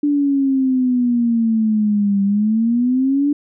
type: exponential two-way sweep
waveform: sine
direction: down then up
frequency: 293.7 to 196.8 to 293.7 Hz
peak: -13 dBFS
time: 0.03-3.33 s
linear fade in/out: 5 ms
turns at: 2.23 s
effects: none